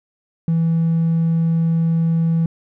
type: tone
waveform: triangle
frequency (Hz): 164.8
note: E3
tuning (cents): 0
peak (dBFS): -11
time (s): 0.48-2.46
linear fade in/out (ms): 2
effects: tanh soft clip ceiling -10 dBFS